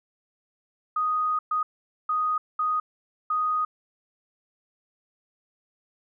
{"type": "tone bursts at uneven times", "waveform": "sine", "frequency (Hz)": 1244.5, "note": "D#6", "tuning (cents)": 0, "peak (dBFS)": -22, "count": 5, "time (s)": [[0.96, 1.39], [1.51, 1.63], [2.09, 2.38], [2.59, 2.8], [3.3, 3.65]], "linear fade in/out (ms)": 5, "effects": []}